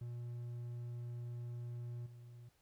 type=tone with level steps; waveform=triangle; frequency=120 Hz; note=B2; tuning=49 cents flat; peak=-40 / -50 dBFS; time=0.01-2.49 s; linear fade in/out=5 ms; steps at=2.06 s; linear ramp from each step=5 ms; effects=pink hiss -75 dBFS RMS until 2.61 s